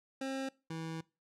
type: tone pair in turn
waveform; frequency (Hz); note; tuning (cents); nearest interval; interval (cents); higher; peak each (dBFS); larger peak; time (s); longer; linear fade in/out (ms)
25% pulse; 267.6 / 162.32; C4 / E3; +39 / -26; major sixth; 865; first; -32 / -35; first; 0.21-0.49 / 0.7-1.01; second; 5
effects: noise-tail reverb RT60 0.3 s tail -23 dB re dry + low-pass 8000 Hz 12 dB/octave